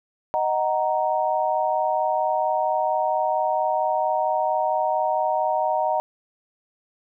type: chord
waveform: sine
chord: D# minor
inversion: none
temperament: just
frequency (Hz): 622.3 / 746.7 / 933.4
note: D#5 / F#5 / A#5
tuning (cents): 0 / +16 / +2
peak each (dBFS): -24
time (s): 0.34-6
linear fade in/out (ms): 0
effects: none